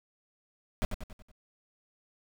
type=noise with echo; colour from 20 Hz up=brown; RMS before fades=-27 dBFS; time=0.82-0.85 s; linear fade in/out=0 ms; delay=93 ms; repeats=5; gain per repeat=-6 dB; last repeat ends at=1.315 s; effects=none